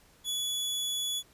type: tone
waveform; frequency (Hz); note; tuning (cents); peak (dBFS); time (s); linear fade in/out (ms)
sawtooth; 3407; G#7; +44; -27; 0.24-1.23; 50
effects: pink hiss -61 dBFS RMS until 1.33 s + resampled to 32000 Hz